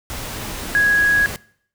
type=tone in noise; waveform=sine; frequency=1661.2 Hz; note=G#6; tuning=in tune; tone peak=-12 dBFS; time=0.75-1.26 s; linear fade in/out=0 ms; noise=pink; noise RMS=-29 dBFS; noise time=0.1-1.36 s; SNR=+14 dB; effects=noise-tail reverb RT60 0.6 s tail -21 dB re dry